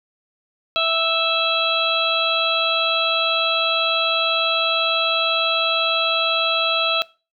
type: harmonic tone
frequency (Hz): 658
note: E5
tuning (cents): -3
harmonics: 1 / 2 / 4 / 5 / 6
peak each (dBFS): -23 / -23 / -23 / -23 / -23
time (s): 0.76-7.02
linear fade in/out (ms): 0
effects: noise-tail reverb RT60 0.3 s tail -20 dB re dry